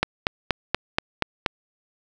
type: click train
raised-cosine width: 0.3 ms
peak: -3 dBFS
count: 7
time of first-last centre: 0.03-1.462 s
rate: 4.19 Hz
effects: none